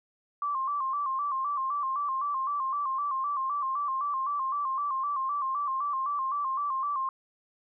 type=tone with vibrato; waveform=sine; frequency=1108.7 Hz; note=C#6; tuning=in tune; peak=-27 dBFS; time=0.42-7.09 s; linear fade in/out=2 ms; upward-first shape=square; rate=3.9 Hz; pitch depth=78 cents each way; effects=none